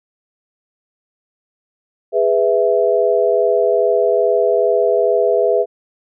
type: chord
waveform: sine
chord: E major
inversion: first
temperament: just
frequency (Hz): 412 / 494.4 / 659.3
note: G#4 / B4 / E5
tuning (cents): -14 / +2 / 0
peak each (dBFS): -16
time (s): 2.12-5.66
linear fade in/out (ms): 50
effects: none